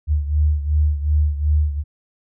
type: beating tone pair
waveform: sine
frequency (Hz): 74.4 / 77.1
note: D2 / D#2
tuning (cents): +23 / -15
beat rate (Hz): 2.7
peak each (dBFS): -16 / -21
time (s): 0.07-1.84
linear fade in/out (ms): 50
effects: none